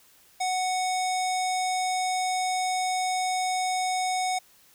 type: tone with low-pass filter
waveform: square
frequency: 740 Hz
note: F#5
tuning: in tune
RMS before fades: -27 dBFS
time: 0.4-4.39 s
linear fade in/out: 10 ms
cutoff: 7900 Hz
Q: 2.3
effects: white hiss -58 dBFS RMS until 4.74 s